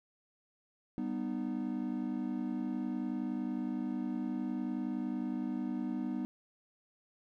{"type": "chord", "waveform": "triangle", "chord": "G augmented", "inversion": "none", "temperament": "equal with one note detuned", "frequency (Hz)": [196, 246.9, 306.3], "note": ["G3", "B3", "D#4"], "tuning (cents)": [0, 0, -27], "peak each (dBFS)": [-38, -34, -37], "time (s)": [0.98, 6.25], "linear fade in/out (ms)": 0, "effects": []}